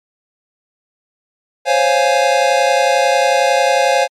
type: chord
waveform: square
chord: Db major seventh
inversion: third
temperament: equal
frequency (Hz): 523.3 / 554.4 / 698.5 / 830.6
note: C5 / Db5 / F5 / Ab5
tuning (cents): 0 / 0 / 0 / 0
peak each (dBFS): -17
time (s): 1.65-4.08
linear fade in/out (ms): 50
effects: low-pass 7000 Hz 12 dB/octave + MP3 96 kbps